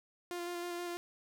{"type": "tone with vibrato", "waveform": "sawtooth", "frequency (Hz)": 349.2, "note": "F4", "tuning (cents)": 0, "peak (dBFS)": -34, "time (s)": [0.31, 0.97], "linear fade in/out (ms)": 0, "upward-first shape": "square", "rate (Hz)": 6.3, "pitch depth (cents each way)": 13, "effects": []}